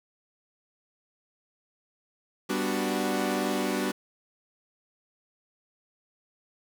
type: chord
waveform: sawtooth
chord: G major seventh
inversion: none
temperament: equal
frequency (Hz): 196 / 246.9 / 293.7 / 370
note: G3 / B3 / D4 / F#4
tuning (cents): 0 / 0 / 0 / 0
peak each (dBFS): -28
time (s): 2.49-3.92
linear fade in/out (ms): 10
effects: 8-bit